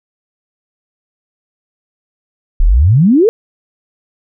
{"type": "exponential sweep", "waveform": "sine", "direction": "up", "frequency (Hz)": [31.63, 479.9], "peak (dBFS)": -5, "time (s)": [2.6, 3.29], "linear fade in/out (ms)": 0, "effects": []}